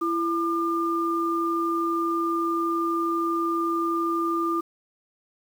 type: tone pair together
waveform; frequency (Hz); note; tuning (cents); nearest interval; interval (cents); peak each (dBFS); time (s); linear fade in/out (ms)
sine; 334.8 / 1202; E4 / D6; +27 / +40; octave + minor seventh; 2213; -25; 0.01-4.61; 10
effects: 8-bit